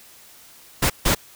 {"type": "noise bursts at uneven times", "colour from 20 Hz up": "pink", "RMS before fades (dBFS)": -18, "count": 2, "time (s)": [[0.82, 0.9], [1.05, 1.15]], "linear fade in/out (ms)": 10, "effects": ["white hiss -48 dBFS RMS until 1.35 s"]}